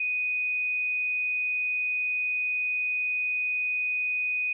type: tone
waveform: sine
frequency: 2489 Hz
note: D#7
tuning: in tune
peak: -25 dBFS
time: 0-4.53 s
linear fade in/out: 5 ms
effects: none